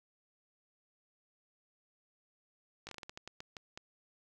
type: slowing click train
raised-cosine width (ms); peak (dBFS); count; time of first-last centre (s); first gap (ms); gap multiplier
0.2; -27; 12; 2.87-3.775; 19; 1.27
effects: 10-bit